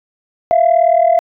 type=tone pair together; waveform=sine; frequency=659.7 / 698.5 Hz; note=E5 / F5; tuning=+1 / 0 cents; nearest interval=minor second; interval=99 cents; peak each=-10 dBFS; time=0.51-1.19 s; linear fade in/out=0 ms; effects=tanh soft clip ceiling -3 dBFS